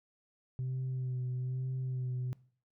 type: tone with vibrato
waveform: sine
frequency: 128 Hz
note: C3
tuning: 38 cents flat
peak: -31 dBFS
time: 0.59-2.33 s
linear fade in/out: 0 ms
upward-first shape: sine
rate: 1.1 Hz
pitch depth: 28 cents each way
effects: noise-tail reverb RT60 0.5 s tail -23 dB re dry + tanh soft clip ceiling -31 dBFS